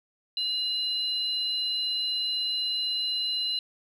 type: tone pair together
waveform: sine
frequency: 2858 / 4038 Hz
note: F7 / B7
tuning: +39 / +38 cents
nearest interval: tritone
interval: 599 cents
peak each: -32 / -26 dBFS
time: 0.37-3.59 s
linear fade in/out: 2 ms
effects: tanh soft clip ceiling -20 dBFS